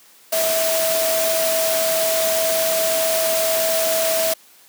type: tone in noise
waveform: sine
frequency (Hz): 650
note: E5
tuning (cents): -24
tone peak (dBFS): -19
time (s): 0.32-4.34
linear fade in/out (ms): 10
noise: white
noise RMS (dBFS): -22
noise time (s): 0.32-4.34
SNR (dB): 0
effects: white hiss -50 dBFS RMS until 4.68 s + high-pass 200 Hz 12 dB/octave